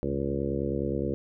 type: harmonic tone with a mistuned harmonic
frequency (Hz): 69.6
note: C#2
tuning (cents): +8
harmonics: 1 / 2 / 3 / 4 / 5 / 6 / 7 / 8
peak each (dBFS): -36 / -35 / -34 / -35 / -33 / -36 / -34 / -39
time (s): 0.03-1.14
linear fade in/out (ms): 0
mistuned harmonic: 2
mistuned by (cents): -66
effects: none